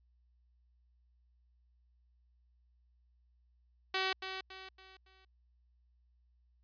5% pulse tone with echo, 379.4 Hz, F#4, 43 cents sharp, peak -20 dBFS, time 3.94-4.13 s, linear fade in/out 5 ms, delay 280 ms, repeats 4, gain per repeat -8 dB, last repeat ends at 5.25 s, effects added 60 Hz sine -67 dBFS peak until 6.63 s + resampled to 11025 Hz

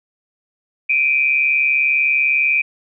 sine tone pair together, 2349 / 2489 Hz, D7 / D#7, 0 / 0 cents, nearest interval minor second, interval 100 cents, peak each -16 dBFS, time 0.89-2.62 s, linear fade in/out 10 ms, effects none

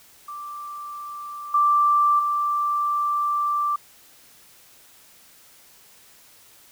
sine tone with level steps, 1174.7 Hz, D6, in tune, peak -32 / -15 / -20 dBFS, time 0.28-3.76 s, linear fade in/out 5 ms, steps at 1.54 / 2.19 s, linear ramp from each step 5 ms, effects white hiss -52 dBFS RMS until 6.71 s

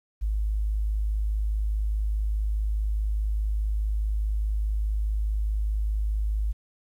sine tone, 52.4 Hz, G#1, 16 cents sharp, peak -23 dBFS, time 0.21-6.53 s, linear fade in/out 20 ms, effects 10-bit

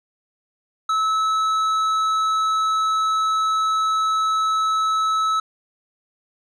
sine tone with tanh clipping, 1300 Hz, E6, 24 cents flat, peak -19 dBFS, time 0.89-5.4 s, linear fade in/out 5 ms, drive 9 dB, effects none

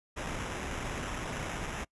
pink noise with sample-and-hold, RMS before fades -37 dBFS, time 0.16-1.85 s, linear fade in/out 20 ms, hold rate 4410 Hz, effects noise-tail reverb RT60 0.1 s tail -25 dB re dry + resampled to 24000 Hz

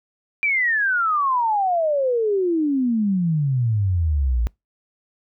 sine exponential sweep, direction down, 2377 to 55 Hz, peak -17 dBFS, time 0.43-4.47 s, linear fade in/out 0 ms, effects noise-tail reverb RT60 0.2 s tail -26 dB re dry

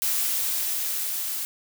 blue noise with level ramp, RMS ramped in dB -24 to -30 dBFS, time 0.02-1.45 s, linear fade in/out 0 ms, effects none

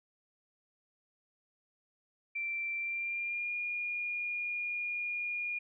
sine tone with pitch glide, 2349 to 2428 Hz, D7 to D#7, 0 to -43 cents, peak -33 dBFS, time 2.35-5.59 s, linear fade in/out 10 ms, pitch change +57 cents, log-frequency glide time 2.77-3.54 s, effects none

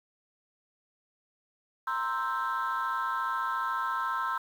sine chord, C dominant seventh, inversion third, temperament equal, 932.3 / 1046.5 / 1318.5 / 1568 Hz, Bb5 / C6 / E6 / G6, 0 / 0 / 0 / 0 cents, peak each -35 / -31 / -31 / -35 dBFS, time 1.87-4.38 s, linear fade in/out 5 ms, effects tanh soft clip ceiling -23 dBFS + 9-bit

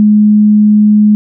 sine tone, 210.5 Hz, G#3, 24 cents sharp, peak -3 dBFS, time 0-1.15 s, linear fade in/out 0 ms, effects none

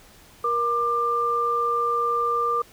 sine tone pair together, 472.3 / 1191 Hz, A#4 / D6, +23 / +24 cents, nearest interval octave + major third, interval 1601 cents, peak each -27 / -21 dBFS, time 0.44-2.62 s, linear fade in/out 5 ms, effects pink hiss -51 dBFS RMS until 2.72 s

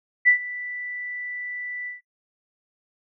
sine tone with ADSR envelope, 1975.5 Hz, B6, in tune, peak -11 dBFS, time 0.25-2.01 s, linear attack 28 ms, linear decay 100 ms, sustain -19 dB, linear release 140 ms, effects noise-tail reverb RT60 0.1 s tail -22 dB re dry

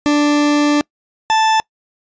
40% pulse tone pair in turn, 293.7 / 880.1 Hz, D4 / A5, 0 / 0 cents, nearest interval octave + perfect fifth, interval 1900 cents, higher second, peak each -10 dBFS, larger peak neither, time 0.06-0.81 / 1.3-1.6 s, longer first, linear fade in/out 0 ms, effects noise-tail reverb RT60 0.1 s tail -25 dB re dry + resampled to 16000 Hz

